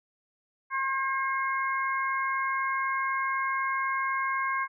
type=harmonic tone; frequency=536 Hz; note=C5; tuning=42 cents sharp; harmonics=2 / 3 / 4; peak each=-28 / -32 / -34 dBFS; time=0.7-4.68 s; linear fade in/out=50 ms; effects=none